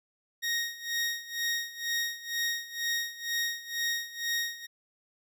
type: tone with tremolo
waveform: 20% pulse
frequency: 1869 Hz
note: A#6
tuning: 4 cents sharp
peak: -22 dBFS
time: 0.42-4.67 s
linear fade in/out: 20 ms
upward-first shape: sine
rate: 2.1 Hz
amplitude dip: 85%
effects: none